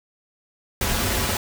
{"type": "noise with comb filter", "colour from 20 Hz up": "pink", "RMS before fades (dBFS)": -23, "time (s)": [0.81, 1.37], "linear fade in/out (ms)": 2, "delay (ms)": 6.5, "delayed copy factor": -0.6, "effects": []}